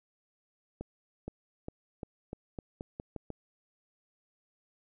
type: accelerating click train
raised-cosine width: 2 ms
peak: -25 dBFS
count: 10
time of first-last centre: 0.81-3.303 s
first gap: 470 ms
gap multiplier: 0.86
effects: none